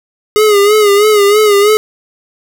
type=tone with vibrato; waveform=square; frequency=415.3 Hz; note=G#4; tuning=in tune; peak=-6 dBFS; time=0.36-1.77 s; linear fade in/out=0 ms; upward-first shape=sine; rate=3.1 Hz; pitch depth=66 cents each way; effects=none